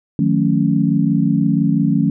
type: chord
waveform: sine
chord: D# half-diminished seventh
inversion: none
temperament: equal with one note detuned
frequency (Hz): 155.56 / 181.5 / 220 / 277.2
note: D#3 / F#3 / A3 / C#4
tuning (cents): 0 / -33 / 0 / 0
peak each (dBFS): -18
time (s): 0.19-2.1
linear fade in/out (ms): 2
effects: none